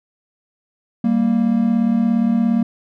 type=tone pair together; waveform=triangle; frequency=195.88 / 233.1 Hz; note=G3 / A#3; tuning=-1 / 0 cents; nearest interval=minor third; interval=301 cents; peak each=-17 / -13 dBFS; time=1.04-2.63 s; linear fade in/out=5 ms; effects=none